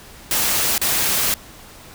white noise with dropouts, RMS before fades -19 dBFS, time 0.31-1.34 s, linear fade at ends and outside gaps 1 ms, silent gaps 0.78-0.815 s, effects pink hiss -42 dBFS RMS until 1.94 s

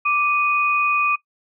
sine tone pair together, 1174.7 / 2486 Hz, D6 / D#7, 0 / -2 cents, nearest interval octave + minor second, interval 1298 cents, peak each -19 / -19 dBFS, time 0.05-1.16 s, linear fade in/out 10 ms, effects noise-tail reverb RT60 0.1 s tail -19 dB re dry

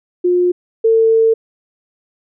sine tone pair in turn, 356.7 / 449.4 Hz, F4 / A4, +37 / +37 cents, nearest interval major third, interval 400 cents, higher second, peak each -10 / -8 dBFS, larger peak second, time 0.24-0.52 / 0.84-1.34 s, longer second, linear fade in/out 10 ms, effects none

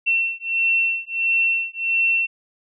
sine beating tone pair, 2704 / 2705.5 Hz, E7 / E7, +43 / +44 cents, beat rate 1.5 Hz, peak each -21 / -21 dBFS, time 0.06-2.27 s, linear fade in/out 20 ms, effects none

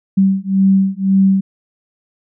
sine beating tone pair, 192.2 / 194.1 Hz, G3 / G3, -34 / -17 cents, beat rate 1.9 Hz, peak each -13 dBFS, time 0.17-1.41 s, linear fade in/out 10 ms, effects none

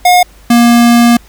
square tone pair in turn, 719 / 236.8 Hz, F#5 / A#3, -50 / +27 cents, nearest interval octave + perfect fifth, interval 1923 cents, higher first, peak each -4 dBFS, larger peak neither, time 0.05-0.23 / 0.5-1.17 s, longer second, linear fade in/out 5 ms, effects added 50 Hz sine -38 dBFS peak until 1.28 s + pink hiss -43 dBFS RMS until 1.28 s

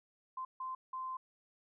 sine tone bursts at uneven times, 1038 Hz, C6, 14 cents flat, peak -38 dBFS, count 3, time 0.37-0.45 / 0.6-0.75 / 0.93-1.17 s, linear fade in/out 5 ms, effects none

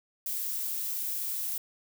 violet noise, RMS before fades -33 dBFS, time 0.26-1.58 s, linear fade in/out 2 ms, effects none

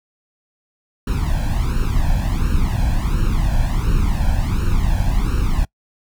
brown noise with flanger, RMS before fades -17 dBFS, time 1.07-5.65 s, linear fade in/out 5 ms, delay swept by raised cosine 0.72 to 1.24 ms, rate 1.4 Hz, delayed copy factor +1, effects noise-tail reverb RT60 0.1 s tail -25 dB re dry

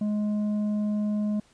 triangle tone with tanh clipping, 209.6 Hz, G#3, 16 cents sharp, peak -25 dBFS, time 0.01-1.4 s, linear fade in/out 5 ms, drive 10 dB, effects pink hiss -61 dBFS RMS until 1.53 s + resampled to 22050 Hz

